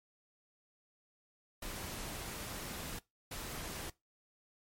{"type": "noise bursts at uneven times", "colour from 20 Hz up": "pink", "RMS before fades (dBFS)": -43, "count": 2, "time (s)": [[1.62, 2.99], [3.31, 3.9]], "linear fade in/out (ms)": 5, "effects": ["noise-tail reverb RT60 0.2 s tail -21 dB re dry", "MP3 64 kbps"]}